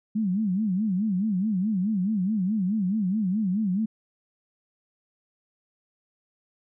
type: tone with vibrato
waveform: sine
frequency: 199.9 Hz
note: G3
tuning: 34 cents sharp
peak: -22 dBFS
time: 0.15-3.86 s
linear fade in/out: 10 ms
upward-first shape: sine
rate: 4.7 Hz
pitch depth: 190 cents each way
effects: none